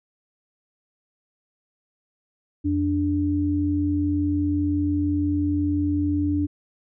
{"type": "tone pair together", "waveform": "sine", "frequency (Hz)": [87.31, 293], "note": ["F2", "D4"], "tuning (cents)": [0, -4], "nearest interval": "octave + major sixth", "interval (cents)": 2096, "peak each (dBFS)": [-25, -21], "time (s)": [2.64, 6.47], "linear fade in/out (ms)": 20, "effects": []}